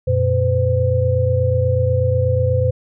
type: tone cluster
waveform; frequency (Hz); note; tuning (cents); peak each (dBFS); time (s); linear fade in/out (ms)
sine; 91.2 / 119.4 / 510; F#2 / A#2 / C5; -24 / +42 / -44; -18; 0.07-2.71; 10
effects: none